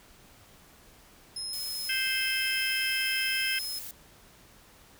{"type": "tone", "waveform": "35% pulse", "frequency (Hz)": 5150, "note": "E8", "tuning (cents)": -41, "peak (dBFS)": -31, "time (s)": [1.36, 3.79], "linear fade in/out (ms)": 5}
{"type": "noise", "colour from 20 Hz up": "blue", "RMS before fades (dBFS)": -41, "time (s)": [1.53, 3.91], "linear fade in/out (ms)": 2}
{"type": "harmonic tone", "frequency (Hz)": 523.3, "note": "C5", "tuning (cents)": 0, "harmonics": [3, 4, 5, 6], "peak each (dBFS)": [-33, -33, -33, -33], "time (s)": [1.89, 3.59], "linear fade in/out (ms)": 5}
{"effects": ["pink hiss -56 dBFS RMS until 4.99 s"]}